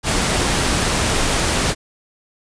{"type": "noise", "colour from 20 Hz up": "pink", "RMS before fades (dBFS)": -18, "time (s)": [0.03, 1.75], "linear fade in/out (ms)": 50, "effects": ["resampled to 22050 Hz"]}